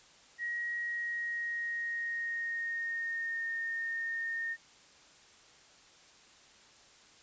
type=tone with pitch glide; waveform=sine; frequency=1897 to 1833.4 Hz; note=A#6 to A#6; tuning=+30 to -29 cents; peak=-33 dBFS; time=0.38-4.57 s; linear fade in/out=50 ms; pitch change=-59 cents; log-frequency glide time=0.77-3.47 s; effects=white hiss -59 dBFS RMS until 7.22 s + resampled to 16000 Hz